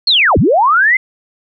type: linear two-way sweep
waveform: sine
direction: down then up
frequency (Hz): 4415 to 58.6 to 2112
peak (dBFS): -7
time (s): 0.07-0.97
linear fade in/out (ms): 5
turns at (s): 0.38
effects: none